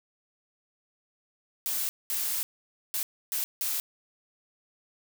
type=noise bursts at uneven times; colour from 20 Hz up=blue; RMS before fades=-30 dBFS; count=5; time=1.66-1.89 / 2.1-2.43 / 2.94-3.03 / 3.32-3.44 / 3.61-3.8 s; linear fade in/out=0 ms; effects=none